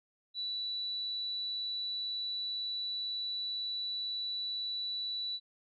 sine tone, 3951 Hz, B7, in tune, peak -34 dBFS, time 0.34-5.4 s, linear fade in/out 50 ms, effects none

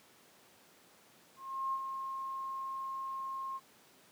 sine tone with ADSR envelope, 1070 Hz, C6, 38 cents sharp, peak -31 dBFS, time 1.36-3.6 s, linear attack 370 ms, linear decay 54 ms, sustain -6 dB, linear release 39 ms, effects pink hiss -62 dBFS RMS until 4.11 s + high-pass 200 Hz 12 dB/octave

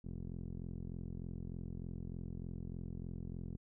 15% pulse tone with low-pass filter, 43.31 Hz, F1, 14 cents flat, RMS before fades -44 dBFS, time 0.04-3.57 s, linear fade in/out 10 ms, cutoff 270 Hz, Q 2.8, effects none

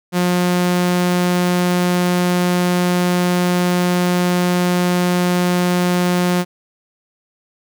sawtooth tone, 178.3 Hz, F3, 36 cents sharp, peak -10 dBFS, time 0.12-6.45 s, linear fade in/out 50 ms, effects none

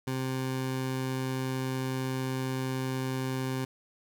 20% pulse tone, 130.81 Hz, C3, in tune, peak -25 dBFS, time 0.07-3.65 s, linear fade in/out 5 ms, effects none

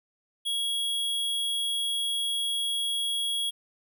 square tone, 3320 Hz, G#7, 1 cent flat, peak -27 dBFS, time 0.45-3.51 s, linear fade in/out 20 ms, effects none

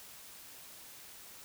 silence, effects white hiss -52 dBFS RMS until 1.44 s

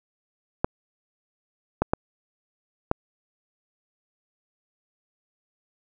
clicks, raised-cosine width 1 ms, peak -6 dBFS, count 4, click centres 0.645 / 1.82 / 1.935 / 2.914 s, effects none

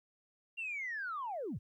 sine linear sweep, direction down, 2792 to 63.4 Hz, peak -36 dBFS, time 0.57-1.59 s, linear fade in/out 20 ms, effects tanh soft clip ceiling -32 dBFS + 13-bit

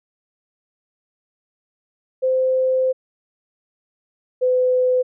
sine tone pair in turn, 518 / 505.9 Hz, C5 / B4, -17 / +42 cents, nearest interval unison, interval 41 cents, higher first, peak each -15 / -14 dBFS, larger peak second, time 2.22-2.93 / 4.41-5.03 s, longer first, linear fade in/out 20 ms, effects none

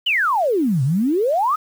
sine exponential two-way sweep, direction down then up, 3122 to 124.4 to 1313 Hz, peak -15 dBFS, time 0.06-1.56 s, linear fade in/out 10 ms, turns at 0.83 s, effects 7-bit

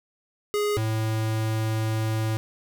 square tone pair in turn, 415.3 / 110.21 Hz, G#4 / A2, 0 / +3 cents, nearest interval octave + major seventh, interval 2297 cents, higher first, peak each -23 / -24 dBFS, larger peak first, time 0.54-0.77 / 0.77-2.37 s, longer second, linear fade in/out 0 ms, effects none

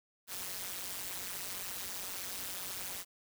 white noise with amplitude modulation, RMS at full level -37 dBFS, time 0.27-3.05 s, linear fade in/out 50 ms, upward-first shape sine, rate 186 Hz, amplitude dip 100%, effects none

